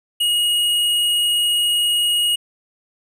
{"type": "tone", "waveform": "square", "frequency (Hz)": 2883, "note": "F#7", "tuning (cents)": -46, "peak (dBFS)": -16, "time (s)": [0.2, 2.36], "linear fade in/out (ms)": 10, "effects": []}